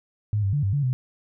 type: tone with pitch steps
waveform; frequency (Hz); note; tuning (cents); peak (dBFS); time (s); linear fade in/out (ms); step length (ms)
sine; 105 / 98.2 / 145.3 / 98.6 / 143.3 / 127.6; G#2 / G2 / D3 / G2 / D3 / C3; +19 / +4 / -18 / +11 / -42 / -43; -20; 0.33-0.93; 0; 100
effects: none